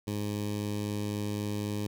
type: tone with notch filter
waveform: 15% pulse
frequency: 103.83 Hz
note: G#2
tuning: in tune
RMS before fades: -33 dBFS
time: 0.07-1.87 s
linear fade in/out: 5 ms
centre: 1400 Hz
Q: 0.86
effects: none